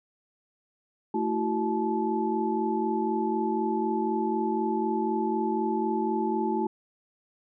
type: tone cluster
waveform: sine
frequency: 221.4 / 331.4 / 375.4 / 866 Hz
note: A3 / E4 / F#4 / A5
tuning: +11 / +9 / +25 / -28 cents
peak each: -30 dBFS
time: 1.14-6.67 s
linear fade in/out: 5 ms
effects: none